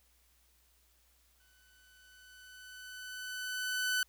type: tone with exponential growth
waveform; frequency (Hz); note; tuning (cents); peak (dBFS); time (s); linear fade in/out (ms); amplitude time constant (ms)
sawtooth; 1503; F#6; +27; -25; 1.4-4.03; 2; 570
effects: added 60 Hz sine -70 dBFS peak until 4.08 s + white hiss -70 dBFS RMS until 4.08 s